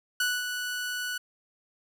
sawtooth tone with ADSR envelope, 1479 Hz, F#6, 1 cent flat, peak -20 dBFS, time 0.2-1.18 s, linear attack 4 ms, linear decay 220 ms, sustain -7 dB, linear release 8 ms, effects none

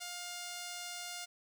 5% pulse tone, 707 Hz, F5, 21 cents sharp, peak -30 dBFS, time 0-1.26 s, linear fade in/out 20 ms, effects none

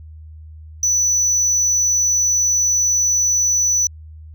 sine tone, 5960 Hz, F#8, 12 cents sharp, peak -11 dBFS, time 0.83-3.87 s, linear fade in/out 2 ms, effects tanh soft clip ceiling -13 dBFS + added 78 Hz sine -35 dBFS peak until 4.34 s

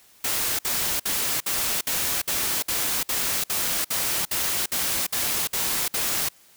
white noise bursts, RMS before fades -25 dBFS, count 15, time 0.24-6.288 s, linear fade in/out 5 ms, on 350 ms, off 57 ms, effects white hiss -55 dBFS RMS until 6.56 s

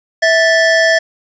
square tone pair together, 653.8 / 1760 Hz, E5 / A6, -14 / 0 cents, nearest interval octave + perfect fourth, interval 1714 cents, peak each -12 dBFS, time 0.22-0.99 s, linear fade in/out 10 ms, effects resampled to 16000 Hz + 7-bit

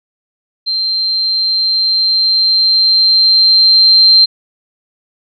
sine tone with level ramp, 4146 Hz, C8, 17 cents flat, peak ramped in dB -13 to -3 dBFS, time 0.66-4.26 s, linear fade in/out 20 ms, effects none

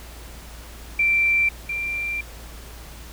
sine tone pair in turn, 2349 / 2365 Hz, D7 / D7, 0 / +12 cents, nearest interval unison, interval 12 cents, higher second, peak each -16 / -24 dBFS, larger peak first, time 0.99-1.49 / 1.69-2.21 s, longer second, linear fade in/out 5 ms, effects added 57 Hz sine -39 dBFS peak until 3.12 s + pink hiss -43 dBFS RMS until 3.12 s

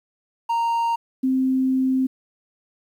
triangle / sine tone pair in turn, 928 / 261.3 Hz, A#5 / C4, -8 / -2 cents, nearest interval octave + minor seventh, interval 2194 cents, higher first, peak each -17 dBFS, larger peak neither, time 0.49-0.96 / 1.23-2.07 s, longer second, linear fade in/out 10 ms, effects 9-bit

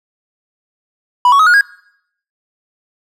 triangle tone with pitch steps, 984 / 1117.3 / 1268.7 / 1440.7 / 1635.9 Hz, B5 / C#6 / D#6 / F#6 / G#6, -7 / +13 / +33 / -47 / -27 cents, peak -4 dBFS, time 1.25-1.61 s, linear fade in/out 2 ms, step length 72 ms, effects noise-tail reverb RT60 0.7 s tail -22 dB re dry

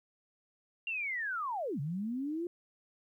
sine linear two-way sweep, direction down then up, 2794 to 132.8 to 355.6 Hz, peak -33 dBFS, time 0.87-2.47 s, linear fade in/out 2 ms, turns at 1.8 s, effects 12-bit

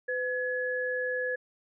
sine tone pair together, 503.9 / 1695 Hz, B4 / G#6, +35 / +35 cents, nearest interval octave + major sixth, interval 2100 cents, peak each -31 / -31 dBFS, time 0.08-1.36 s, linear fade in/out 10 ms, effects none

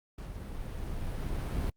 brown noise with level ramp, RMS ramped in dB -41 to -31 dBFS, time 0.18-1.7 s, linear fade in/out 5 ms, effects Opus 48 kbps

